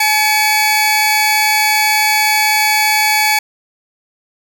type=tone pair together; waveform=sawtooth; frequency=855.3 / 2259 Hz; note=A5 / C#7; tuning=-49 / +32 cents; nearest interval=octave + perfect fourth; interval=1681 cents; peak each=-10 dBFS; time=0-3.39 s; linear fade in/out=5 ms; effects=none